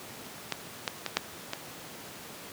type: clicks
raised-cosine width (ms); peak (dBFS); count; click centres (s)
0.2; -29 / -11 / -10 / -13 / -6 / -14; 6; 0.265 / 0.523 / 0.878 / 1.063 / 1.17 / 1.534
effects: pink hiss -44 dBFS RMS until 2.52 s + high-pass 150 Hz 12 dB/octave